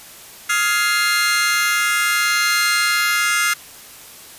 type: chord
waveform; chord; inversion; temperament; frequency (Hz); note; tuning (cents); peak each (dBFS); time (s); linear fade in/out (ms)
sawtooth; F minor seventh; third; just; 1257.2 / 1396.9 / 1676.3 / 2095; Eb6 / F6 / Ab6 / C7; +18 / 0 / +16 / +2; -21 / -16 / -20 / -16; 0.49-3.54; 10
effects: white hiss -40 dBFS RMS until 4.38 s + resampled to 32000 Hz